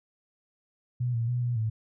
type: tone with pitch steps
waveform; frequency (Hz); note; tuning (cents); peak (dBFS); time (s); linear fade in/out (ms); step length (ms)
sine; 123.1 / 115.8 / 122.7 / 121.2 / 110.4; B2 / A#2 / B2 / B2 / A2; -5 / -11 / -11 / -32 / +6; -25; 1-1.7; 10; 140
effects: none